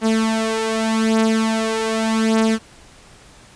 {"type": "beating tone pair", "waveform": "sawtooth", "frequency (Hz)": [221.5, 222.34], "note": ["A3", "A3"], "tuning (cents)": [12, 18], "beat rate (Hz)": 0.84, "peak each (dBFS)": [-17, -14], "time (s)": [0.01, 2.59], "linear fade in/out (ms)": 50, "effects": ["pink hiss -46 dBFS RMS until 3.55 s", "resampled to 22050 Hz"]}